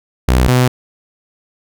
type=tone pair in turn; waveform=sawtooth; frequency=62.9 / 125.8 Hz; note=B1 / B2; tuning=+32 / +32 cents; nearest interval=octave; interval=1200 cents; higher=second; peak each=-5 dBFS; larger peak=neither; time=0.28-0.48 / 0.48-0.68 s; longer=neither; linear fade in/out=5 ms; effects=none